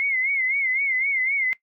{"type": "tone with vibrato", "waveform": "sine", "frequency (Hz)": 2128, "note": "C7", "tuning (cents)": 29, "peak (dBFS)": -20, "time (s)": [0, 1.53], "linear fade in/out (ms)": 0, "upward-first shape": "sine", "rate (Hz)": 3.9, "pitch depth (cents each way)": 96, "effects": ["noise-tail reverb RT60 0.1 s tail -18 dB re dry"]}